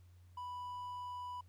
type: tone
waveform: triangle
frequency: 987.8 Hz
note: B5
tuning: in tune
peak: -40 dBFS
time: 0.37-1.41 s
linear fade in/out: 5 ms
effects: added 89 Hz sine -58 dBFS peak until 1.48 s + pink hiss -75 dBFS RMS until 1.48 s